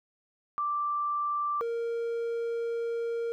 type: tone pair in turn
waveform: sine / triangle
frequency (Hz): 1174.7 / 465.1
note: D6 / A#4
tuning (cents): 0 / -4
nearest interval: octave + major third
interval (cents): 1604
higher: first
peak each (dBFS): -27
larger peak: neither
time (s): 0.58-1.61 / 1.61-3.32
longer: second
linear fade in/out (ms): 0
effects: none